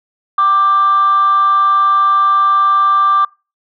sine tone with frequency modulation, 1180 Hz, D6, 8 cents sharp, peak -7 dBFS, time 0.38-3.25 s, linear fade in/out 5 ms, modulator 407 Hz, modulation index 0.2, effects noise-tail reverb RT60 0.3 s tail -25 dB re dry + tanh soft clip ceiling -5 dBFS

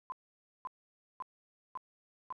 sine tone bursts, 1023 Hz, C6, 39 cents flat, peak -37 dBFS, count 5, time 0.1-2.325 s, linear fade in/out 0 ms, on 21 ms, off 530 ms, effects none

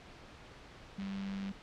sine tone, 196 Hz, G3, in tune, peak -37 dBFS, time 0.98-1.52 s, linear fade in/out 5 ms
click train, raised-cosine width 0.2 ms, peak -31 dBFS, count 49, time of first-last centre 1-1.492 s, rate 97.6 Hz
effects pink hiss -53 dBFS RMS until 1.62 s + low-pass 4000 Hz 12 dB/octave

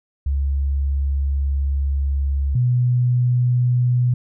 sine tone pair in turn, 69.3 / 123.48 Hz, C#2 / B2, 0 / 0 cents, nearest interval minor seventh, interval 1000 cents, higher second, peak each -17 / -14 dBFS, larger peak second, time 0.26-2.55 / 2.55-4.14 s, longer first, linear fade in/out 5 ms, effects none

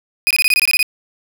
35% pulse tone bursts, 2489 Hz, D#7, in tune, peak -9 dBFS, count 10, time 0.27-0.828 s, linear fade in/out 0 ms, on 36 ms, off 22 ms, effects none

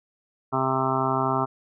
harmonic tone, 132 Hz, C3, 16 cents sharp, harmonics 1 / 2 / 3 / 5 / 6 / 7 / 8 / 9 / 10, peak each -30 / -30 / -30 / -30 / -30 / -30 / -30 / -30 / -30 dBFS, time 0.52-1.46 s, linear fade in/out 20 ms, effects none

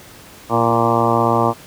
harmonic tone with a mistuned harmonic, 116.54 Hz, A#2, in tune, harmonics 1 / 2 / 3 / 4 / 5 / 6 / 7 / 8 / 9 / 10, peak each -22 / -22 / -22 / -22 / -22 / -22 / -22 / -22 / -22 / -22 dBFS, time 0.49-1.54 s, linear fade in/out 50 ms, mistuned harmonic 3, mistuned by -31 cents, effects pink hiss -41 dBFS RMS until 1.66 s + high-pass 60 Hz 12 dB/octave

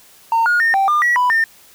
triangle tone with pitch steps, 913 / 1435 / 1828 / 780 / 1203 / 1928 / 991 / 1809 Hz, A#5 / F6 / A#6 / G5 / D6 / B6 / B5 / A6, -36 / +47 / -34 / -9 / +41 / -42 / +6 / +48 cents, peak -9 dBFS, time 0.32-1.44 s, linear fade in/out 2 ms, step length 140 ms, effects tanh soft clip ceiling -8 dBFS + white hiss -47 dBFS RMS until 1.74 s

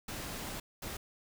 pink noise bursts at uneven times, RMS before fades -41 dBFS, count 2, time 0.08-0.6 / 0.82-0.97 s, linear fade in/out 5 ms, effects none

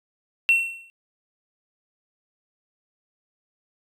triangle tone with exponential decay, 2714 Hz, E7, 50 cents sharp, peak -9 dBFS, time 0.49-0.9 s, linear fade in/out 0 ms, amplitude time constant 88 ms, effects tanh soft clip ceiling -10 dBFS

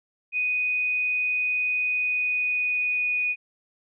sine tone with pitch glide, 2489 to 2473 Hz, D#7 to D#7, 0 to -11 cents, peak -22 dBFS, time 0.32-3.36 s, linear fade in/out 50 ms, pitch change -11 cents, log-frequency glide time 1.88-3.25 s, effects none

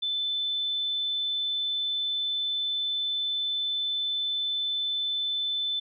sine tone, 3520 Hz, A7, in tune, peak -26 dBFS, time 0.02-5.8 s, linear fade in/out 10 ms, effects none

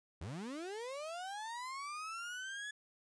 35% pulse linear sweep, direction up, 68.6 to 1712 Hz, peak -40 dBFS, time 0.21-2.71 s, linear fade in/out 5 ms, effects resampled to 22050 Hz

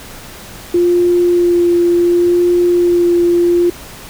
sine tone with vibrato, 349.2 Hz, F4, in tune, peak -8 dBFS, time 0.74-3.7 s, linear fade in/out 5 ms, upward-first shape sine, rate 0.69 Hz, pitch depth 13 cents each way, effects pink hiss -33 dBFS RMS until 4.09 s

